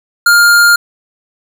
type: tone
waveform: square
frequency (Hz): 1407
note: F6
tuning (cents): +12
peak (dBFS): -5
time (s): 0.26-0.76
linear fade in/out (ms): 5
effects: none